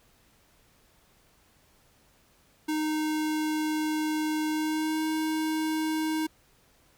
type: tone with pitch glide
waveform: square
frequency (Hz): 309 to 314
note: D#4 to D#4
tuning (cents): -12 to +16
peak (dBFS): -27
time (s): 2.68-6.27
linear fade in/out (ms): 10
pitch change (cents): +28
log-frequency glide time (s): 4.49-5.03
effects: pink hiss -63 dBFS RMS until 6.97 s